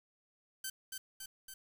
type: tone with echo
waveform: 5% pulse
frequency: 1545 Hz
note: G6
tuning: 26 cents flat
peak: -27 dBFS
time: 0.64-0.7 s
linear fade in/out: 5 ms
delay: 280 ms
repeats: 3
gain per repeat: -3 dB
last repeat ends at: 1.54 s
effects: 9-bit